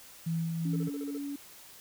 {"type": "tone with tremolo", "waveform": "sine", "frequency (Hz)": 164.81, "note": "E3", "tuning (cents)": 0, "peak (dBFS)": -28, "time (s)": [0.26, 0.89], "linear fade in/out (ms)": 10, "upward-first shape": "sine", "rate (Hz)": 2.7, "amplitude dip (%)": 30}
{"type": "tone", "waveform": "sine", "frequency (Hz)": 283.1, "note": "C#4", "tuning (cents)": 37, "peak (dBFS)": -34, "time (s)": [0.65, 1.36], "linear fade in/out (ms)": 5}
{"type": "tone bursts", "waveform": "triangle", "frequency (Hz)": 440, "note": "A4", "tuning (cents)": 0, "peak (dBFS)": -37, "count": 7, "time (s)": [0.73, 1.177], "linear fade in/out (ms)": 5, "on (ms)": 33, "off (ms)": 36}
{"effects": ["white hiss -52 dBFS RMS until 1.8 s"]}